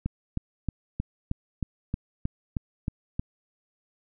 click train, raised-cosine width 5 ms, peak -15 dBFS, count 11, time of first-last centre 0.06-3.195 s, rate 3.19 Hz, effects none

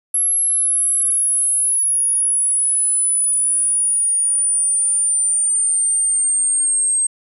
sine linear sweep, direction down, 11175 to 8372 Hz, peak -14 dBFS, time 0.14-7.07 s, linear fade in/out 5 ms, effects none

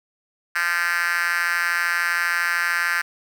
5% pulse tone with high-pass filter, 172.9 Hz, F3, 17 cents flat, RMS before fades -22 dBFS, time 0.55-3.02 s, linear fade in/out 10 ms, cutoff 1600 Hz, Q 3.9, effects none

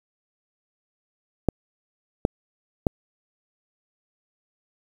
clicks, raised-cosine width 2 ms, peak -5 dBFS, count 3, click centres 1.487 / 2.251 / 2.868 s, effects 7-bit

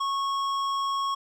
triangle tone with hard clipping, 1100 Hz, C#6, 14 cents flat, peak -27 dBFS, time 0-1.15 s, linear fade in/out 10 ms, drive 14 dB, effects none

